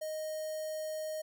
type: tone with notch filter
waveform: square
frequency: 622.3 Hz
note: D#5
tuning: in tune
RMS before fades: -38 dBFS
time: 0.01-1.22 s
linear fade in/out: 10 ms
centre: 2400 Hz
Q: 0.57
effects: none